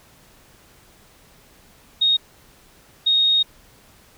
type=tone pair in turn; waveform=sine; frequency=3729 / 3729 Hz; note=A#7 / A#7; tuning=0 / 0 cents; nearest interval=unison; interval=0 cents; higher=neither; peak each=-14 dBFS; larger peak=neither; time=2.01-2.17 / 3.06-3.43 s; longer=second; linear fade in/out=10 ms; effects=pink hiss -52 dBFS RMS until 4.17 s